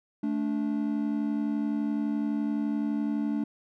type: tone pair together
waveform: triangle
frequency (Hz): 218.2 / 290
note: A3 / D4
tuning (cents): -14 / -22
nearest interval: perfect fourth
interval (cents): 492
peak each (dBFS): -27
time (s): 0.23-3.44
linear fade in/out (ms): 5
effects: none